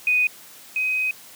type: tone pair in turn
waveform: sine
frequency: 2489 / 2518 Hz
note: D#7 / D#7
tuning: 0 / +20 cents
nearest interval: unison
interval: 20 cents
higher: second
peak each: -16 / -20 dBFS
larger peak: first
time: 0.07-0.27 / 0.76-1.11 s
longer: second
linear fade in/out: 2 ms
effects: white hiss -45 dBFS RMS until 1.35 s + high-pass 100 Hz 12 dB/octave